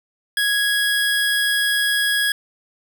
square tone pair together, 1661.2 / 3322 Hz, G#6 / G#7, 0 / 0 cents, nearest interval octave, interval 1200 cents, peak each -19 / -23 dBFS, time 0.37-2.32 s, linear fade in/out 2 ms, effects none

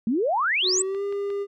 sine exponential sweep, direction up, 207.7 to 8300 Hz, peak -20 dBFS, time 0.07-0.82 s, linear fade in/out 2 ms
triangle tone with pitch glide, 370.7 to 401.9 Hz, F#4 to G4, +3 to +43 cents, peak -23 dBFS, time 0.62-1.47 s, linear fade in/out 50 ms, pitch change +140 cents, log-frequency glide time 0.76-1.03 s
click train, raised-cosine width 0.3 ms, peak -30 dBFS, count 4, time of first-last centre 0.77-1.303 s, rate 5.63 Hz
effects none

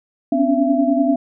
sine tone cluster, 253.8 / 276.9 / 287.1 / 672 Hz, B3 / C#4 / D4 / E5, +47 / -2 / -39 / +33 cents, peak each -19 dBFS, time 0.32-1.16 s, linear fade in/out 5 ms, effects none

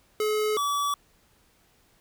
square tone pair in turn, 427 / 1146.6 Hz, G#4 / D6, +48 / -42 cents, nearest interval octave + perfect fourth, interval 1710 cents, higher second, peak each -24 / -25 dBFS, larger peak first, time 0.2-0.57 / 0.57-0.94 s, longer neither, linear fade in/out 2 ms, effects pink hiss -63 dBFS RMS until 2 s

